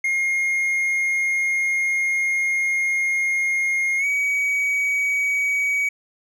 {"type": "tone with pitch glide", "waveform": "triangle", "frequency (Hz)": [2137, 2264], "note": ["C7", "C#7"], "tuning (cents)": [36, 36], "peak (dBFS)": -17, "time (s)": [0.04, 5.89], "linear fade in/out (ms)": 5, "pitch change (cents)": 100, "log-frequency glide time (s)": [3.98, 4.06], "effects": []}